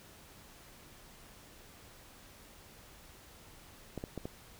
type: clicks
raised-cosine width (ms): 2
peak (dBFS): -25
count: 4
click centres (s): 3.977 / 4.039 / 4.177 / 4.255
effects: pink hiss -56 dBFS RMS until 4.59 s